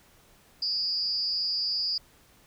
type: tone with amplitude modulation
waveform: sine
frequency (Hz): 4863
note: D#8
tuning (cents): -40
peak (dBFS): -22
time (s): 0.62-1.98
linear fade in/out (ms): 5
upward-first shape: sine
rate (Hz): 277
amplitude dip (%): 90
effects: pink hiss -59 dBFS RMS until 2.46 s